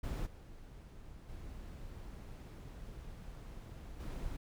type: noise with level steps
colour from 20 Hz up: brown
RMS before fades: -38 / -52 / -48 / -42 dBFS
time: 0.03-4.37 s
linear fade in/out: 10 ms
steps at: 0.25 / 1.28 / 3.99 s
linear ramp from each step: 20 ms
effects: none